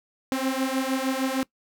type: beating tone pair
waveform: sawtooth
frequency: 261.1 / 267.6 Hz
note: C4 / C4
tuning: -3 / +39 cents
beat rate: 6.5 Hz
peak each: -23 dBFS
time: 0.32-1.43 s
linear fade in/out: 0 ms
effects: noise-tail reverb RT60 0.1 s tail -21 dB re dry